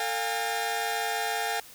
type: tone cluster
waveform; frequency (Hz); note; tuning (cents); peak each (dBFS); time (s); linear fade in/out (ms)
sawtooth; 450.2 / 705 / 811 / 1821; A4 / F5 / G#5 / A#6; +40 / +16 / -41 / -41; -32 / -29 / -27 / -32; 0-1.6; 2
effects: white hiss -49 dBFS RMS until 1.74 s